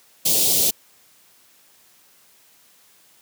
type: band-stop noise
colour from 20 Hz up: white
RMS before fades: -18 dBFS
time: 0.25-0.71 s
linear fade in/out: 10 ms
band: 650 to 3200 Hz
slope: 24 dB/octave
effects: white hiss -55 dBFS RMS until 3.21 s + high-pass 100 Hz 12 dB/octave